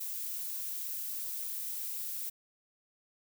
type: noise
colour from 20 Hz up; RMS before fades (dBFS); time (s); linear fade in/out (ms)
violet; -38; 0-2.3; 10
effects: none